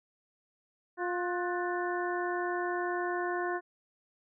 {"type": "harmonic tone with a mistuned harmonic", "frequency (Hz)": 353.8, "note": "F4", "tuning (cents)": 23, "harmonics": [1, 2, 3, 4, 5], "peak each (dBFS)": [-33, -36, -38, -39, -40], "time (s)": [0.97, 3.61], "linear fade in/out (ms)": 50, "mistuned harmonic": 4, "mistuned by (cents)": 74, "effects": []}